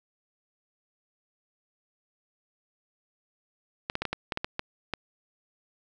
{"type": "clicks", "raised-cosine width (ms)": 0.3, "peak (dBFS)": -13, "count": 10, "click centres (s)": [3.899, 3.954, 4.02, 4.053, 4.13, 4.322, 4.374, 4.445, 4.594, 4.937], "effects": []}